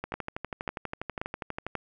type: two click trains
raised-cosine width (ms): 0.5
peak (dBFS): -16 / -18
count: 4 / 21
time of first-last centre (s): 0.14-1.753 / 0.04-1.666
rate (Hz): 1.86 / 12.3
effects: none